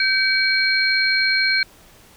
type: tone cluster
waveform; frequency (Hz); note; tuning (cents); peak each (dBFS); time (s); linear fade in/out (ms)
sine; 1554 / 2276 / 4215; G6 / C#7 / C8; -16 / +45 / +12; -20; 0-1.63; 2
effects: pink hiss -49 dBFS RMS until 2.16 s